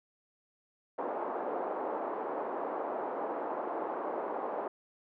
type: band-pass noise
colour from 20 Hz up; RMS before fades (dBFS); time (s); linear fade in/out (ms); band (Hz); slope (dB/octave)
white; -36; 0.98-4.68; 5; 310 to 940; 24
effects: none